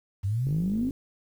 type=exponential sweep; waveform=sine; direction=up; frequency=92.5 to 277.2 Hz; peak=-24 dBFS; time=0.23-0.91 s; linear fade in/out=20 ms
type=click train; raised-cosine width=3 ms; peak=-26 dBFS; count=24; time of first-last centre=0.47-0.908 s; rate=52.5 Hz
effects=9-bit